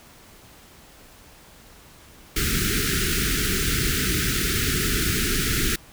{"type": "band-stop noise", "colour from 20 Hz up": "pink", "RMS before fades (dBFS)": -23, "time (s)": [2.36, 5.76], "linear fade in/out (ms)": 5, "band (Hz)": [440, 1300], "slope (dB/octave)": 96, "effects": ["pink hiss -49 dBFS RMS until 5.92 s"]}